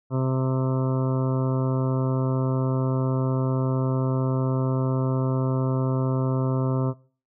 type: harmonic tone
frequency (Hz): 130.81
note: C3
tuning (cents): 0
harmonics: 1 / 2 / 3 / 4 / 5 / 7 / 8 / 9 / 10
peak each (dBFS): -22 / -28 / -32 / -34 / -36 / -39 / -40 / -41 / -42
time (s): 0.1-6.94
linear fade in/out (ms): 50
effects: noise-tail reverb RT60 0.4 s tail -20 dB re dry